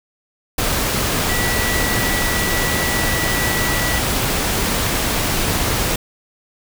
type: tone in noise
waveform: sine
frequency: 1951 Hz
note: B6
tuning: 22 cents flat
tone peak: -23 dBFS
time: 1.29-3.99 s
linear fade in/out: 5 ms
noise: pink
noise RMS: -19 dBFS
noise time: 0.58-5.96 s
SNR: -7 dB
effects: none